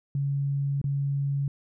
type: tone with dropouts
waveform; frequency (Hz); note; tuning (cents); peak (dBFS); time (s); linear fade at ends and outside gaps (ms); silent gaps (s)
sine; 140; C#3; +18; -24; 0.15-1.48; 2; 0.815-0.841
effects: none